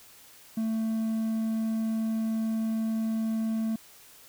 triangle tone, 222.2 Hz, A3, 17 cents sharp, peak -24 dBFS, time 0.57-3.76 s, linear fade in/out 5 ms, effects white hiss -53 dBFS RMS until 4.28 s

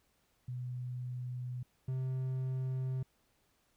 sine / triangle tone pair in turn, 124.7 / 130.15 Hz, B2 / C3, +17 / -9 cents, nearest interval minor second, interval 74 cents, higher second, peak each -37 / -31 dBFS, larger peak second, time 0.48-1.63 / 1.88-3.03 s, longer neither, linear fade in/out 5 ms, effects pink hiss -74 dBFS RMS until 3.76 s

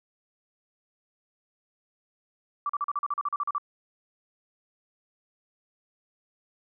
sine tone bursts, 1161 Hz, D6, 20 cents flat, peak -25 dBFS, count 13, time 2.66-3.582 s, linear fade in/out 2 ms, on 34 ms, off 40 ms, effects none

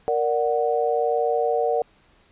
sine chord, Bb augmented, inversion none, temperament equal, 466.2 / 587.3 / 740 Hz, Bb4 / D5 / F#5, 0 / 0 / 0 cents, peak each -22 / -25 / -24 dBFS, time 0.08-1.82 s, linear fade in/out 0 ms, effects pink hiss -58 dBFS RMS until 2.31 s + resampled to 8000 Hz

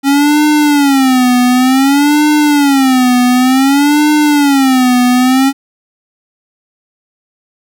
square tone with vibrato, 272.8 Hz, C#4, 28 cents flat, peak -7 dBFS, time 0.03-5.53 s, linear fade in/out 50 ms, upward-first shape sine, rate 0.55 Hz, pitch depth 170 cents each way, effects none

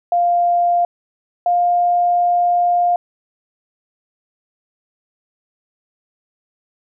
sine tone pair in turn, 698.5 / 704.2 Hz, F5 / F5, 0 / +14 cents, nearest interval unison, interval 14 cents, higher second, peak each -12 dBFS, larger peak neither, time 0.12-0.85 / 1.46-2.96 s, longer second, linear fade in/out 2 ms, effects none

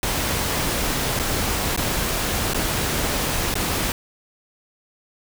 pink noise with dropouts, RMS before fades -23 dBFS, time 0.03-3.92 s, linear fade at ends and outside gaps 1 ms, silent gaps 1.191-1.197 / 1.763-1.775 / 2.535-2.545 / 3.541-3.554 s, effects none

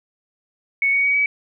sine tone with pitch steps, 2217 / 2238 / 2258 / 2279 Hz, C#7 / C#7 / C#7 / C#7, 0 / +16 / +31 / +47 cents, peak -15 dBFS, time 0.82-1.26 s, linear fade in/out 2 ms, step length 110 ms, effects none

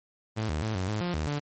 sawtooth tone with pitch steps, 109.6 / 76.9 / 109.5 / 93.2 / 106.7 / 176.3 / 77.1 / 145.7 Hz, A2 / D#2 / A2 / F#2 / G#2 / F3 / D#2 / D3, -6 / -20 / -8 / +13 / +47 / +17 / -15 / -13 cents, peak -24 dBFS, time 0.36-1.4 s, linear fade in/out 20 ms, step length 130 ms, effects MP3 32 kbps

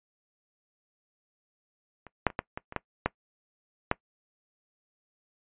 clicks, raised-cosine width 0.5 ms, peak -30 / -6 / -27 / -13 / -19 / -25 / -13 / -9 / -8 dBFS, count 9, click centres 2.067 / 2.267 / 2.302 / 2.391 / 2.575 / 2.724 / 2.763 / 3.06 / 3.914 s, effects noise-tail reverb RT60 0.1 s tail -21 dB re dry + resampled to 8000 Hz

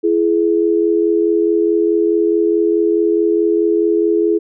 sine tone pair together, 336.5 / 421.2 Hz, E4 / G#4, +36 / +24 cents, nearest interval major third, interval 388 cents, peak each -14 dBFS, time 0.03-4.39 s, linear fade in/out 20 ms, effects none

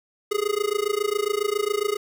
square tone with amplitude modulation, 415.3 Hz, G#4, in tune, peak -19 dBFS, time 0.31-1.97 s, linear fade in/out 10 ms, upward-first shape sine, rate 27.3 Hz, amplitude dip 95%, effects 8-bit

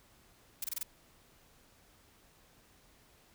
blue noise bursts, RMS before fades -36 dBFS, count 5, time 0.62-0.831 s, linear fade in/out 5 ms, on 23 ms, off 24 ms, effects pink hiss -64 dBFS RMS until 3.34 s

